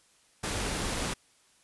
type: noise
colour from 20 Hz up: pink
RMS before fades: -32 dBFS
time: 0.43-1.14 s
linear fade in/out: 10 ms
effects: white hiss -64 dBFS RMS until 1.63 s + resampled to 24000 Hz